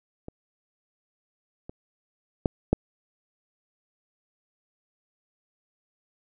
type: clicks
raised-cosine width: 2 ms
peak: -24 / -25 / -8 / -6 dBFS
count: 4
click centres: 0.284 / 1.695 / 2.458 / 2.73 s
effects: none